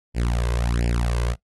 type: tone with flanger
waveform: sawtooth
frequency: 59 Hz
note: A#1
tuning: 22 cents sharp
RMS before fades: -22 dBFS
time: 0.14-1.36 s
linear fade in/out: 50 ms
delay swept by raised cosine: 0.39 to 1.99 ms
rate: 1.4 Hz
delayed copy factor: +1
effects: noise-tail reverb RT60 0.1 s tail -20 dB re dry + AAC 32 kbps